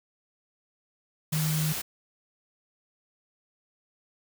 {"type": "tone in noise", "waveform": "sine", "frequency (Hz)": 155.56, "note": "D#3", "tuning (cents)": 0, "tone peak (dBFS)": -25, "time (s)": [1.32, 1.73], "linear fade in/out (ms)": 10, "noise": "white", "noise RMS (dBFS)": -33, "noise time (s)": [1.32, 1.82], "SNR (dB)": 5, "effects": []}